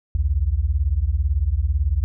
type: beating tone pair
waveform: sine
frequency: 61.8 / 79.8 Hz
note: B1 / D#2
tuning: +2 / +44 cents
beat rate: 18 Hz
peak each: -20 dBFS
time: 0.15-2.04 s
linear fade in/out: 0 ms
effects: none